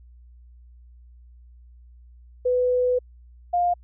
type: tone pair in turn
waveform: sine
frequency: 498.3 / 704.7 Hz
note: B4 / F5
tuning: +15 / +15 cents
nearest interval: tritone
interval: 600 cents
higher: second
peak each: -18 dBFS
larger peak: neither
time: 2.45-2.99 / 3.53-3.74 s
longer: first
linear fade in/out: 10 ms
effects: added 60 Hz sine -46 dBFS peak until 3.83 s